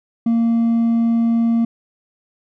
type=tone with hard clipping; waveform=sine; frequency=230.8 Hz; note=A#3; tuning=17 cents flat; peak=-14 dBFS; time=0.26-1.65 s; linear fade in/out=5 ms; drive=2 dB; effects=none